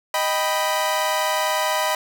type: chord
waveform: sawtooth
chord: Eb augmented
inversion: none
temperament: equal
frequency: 622.3 / 784 / 987.8 Hz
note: Eb5 / G5 / B5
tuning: 0 / 0 / 0 cents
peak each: -20 / -23 / -19 dBFS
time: 0.14-1.95 s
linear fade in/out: 2 ms
effects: none